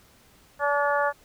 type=harmonic tone; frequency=287.5 Hz; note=D4; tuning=37 cents flat; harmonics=2 / 3 / 4 / 5 / 6; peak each=-25 / -27 / -28 / -29 / -30 dBFS; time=0.59-1.13 s; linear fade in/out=50 ms; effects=pink hiss -57 dBFS RMS until 1.24 s